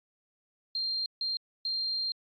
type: tone bursts at uneven times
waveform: sine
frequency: 4186 Hz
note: C8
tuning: in tune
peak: -29 dBFS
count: 3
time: 0.75-1.06 / 1.21-1.37 / 1.65-2.12 s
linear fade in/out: 2 ms
effects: AAC 48 kbps